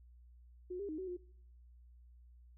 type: tone with pitch steps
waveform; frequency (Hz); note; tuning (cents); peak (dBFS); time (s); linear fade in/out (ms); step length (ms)
sine; 362.6 / 402.1 / 310.9 / 375.1 / 356.9; F#4 / G4 / D#4 / F#4 / F4; -35 / +44 / -1 / +24 / +38; -39; 0.7-1.17; 10; 94
effects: noise-tail reverb RT60 0.6 s tail -21 dB re dry + added 60 Hz sine -57 dBFS peak until 2.57 s